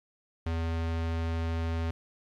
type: tone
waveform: square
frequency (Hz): 82.41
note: E2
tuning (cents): 0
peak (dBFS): -29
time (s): 0.46-1.91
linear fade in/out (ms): 5
effects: low-pass 4000 Hz 12 dB/octave + 10-bit